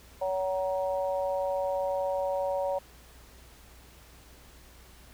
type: harmonic tone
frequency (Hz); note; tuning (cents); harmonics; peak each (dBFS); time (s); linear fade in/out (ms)
188; F#3; +28; 3 / 4 / 5; -28 / -35 / -36; 0.21-2.79; 10
effects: added 60 Hz sine -54 dBFS peak until 5.13 s + pink hiss -55 dBFS RMS until 5.13 s